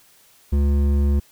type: tone with hard clipping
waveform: sine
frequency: 71 Hz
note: C#2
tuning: 42 cents sharp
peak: -17 dBFS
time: 0.52-1.2 s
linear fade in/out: 10 ms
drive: 10 dB
effects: white hiss -54 dBFS RMS until 1.31 s